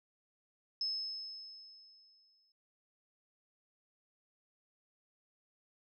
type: tone with exponential decay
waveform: sine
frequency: 5200 Hz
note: E8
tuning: 24 cents flat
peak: -32 dBFS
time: 0.81-2.52 s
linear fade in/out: 2 ms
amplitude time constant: 370 ms
effects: none